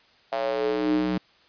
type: tone with high-pass filter sweep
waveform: square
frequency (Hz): 61.74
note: B1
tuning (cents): 0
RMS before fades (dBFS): -25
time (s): 0.32-1.18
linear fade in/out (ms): 5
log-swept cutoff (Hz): 670 to 220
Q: 5.6
effects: white hiss -58 dBFS RMS until 1.48 s + resampled to 11025 Hz